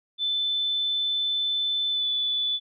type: tone with pitch glide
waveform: sine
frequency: 3520 to 3474 Hz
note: A7 to A7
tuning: 0 to -23 cents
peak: -23 dBFS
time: 0.18-2.6 s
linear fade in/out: 50 ms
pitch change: -23 cents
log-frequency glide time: 1.91-2.06 s
effects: none